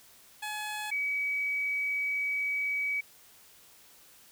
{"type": "tone pair in turn", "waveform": ["15% pulse", "sine"], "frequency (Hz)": [848, 2274], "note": ["G#5", "C#7"], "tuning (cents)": [36, 44], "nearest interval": "octave + perfect fourth", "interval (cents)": 1708, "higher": "second", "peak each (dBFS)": -28, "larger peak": "neither", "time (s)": [[0.42, 0.91], [0.91, 3.01]], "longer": "second", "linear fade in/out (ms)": 10, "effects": ["white hiss -57 dBFS RMS until 4.31 s"]}